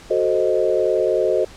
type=chord; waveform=sine; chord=F# diminished seventh; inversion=none; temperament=equal; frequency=370 / 440 / 523.3 / 622.3 Hz; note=F#4 / A4 / C5 / Eb5; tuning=0 / 0 / 0 / 0 cents; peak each=-21 dBFS; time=0.1-1.45 s; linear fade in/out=10 ms; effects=pink hiss -43 dBFS RMS until 1.56 s + low-pass 8000 Hz 12 dB/octave